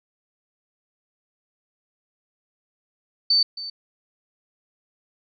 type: tone with echo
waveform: sine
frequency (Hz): 4548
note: C#8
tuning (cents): +44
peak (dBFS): -15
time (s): 3.3-3.43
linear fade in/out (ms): 5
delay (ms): 270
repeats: 1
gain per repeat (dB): -15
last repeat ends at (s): 3.7
effects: none